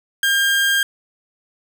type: tone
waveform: 30% pulse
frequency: 1605 Hz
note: G6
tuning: 40 cents sharp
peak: -12 dBFS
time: 0.23-0.83 s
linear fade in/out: 2 ms
effects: none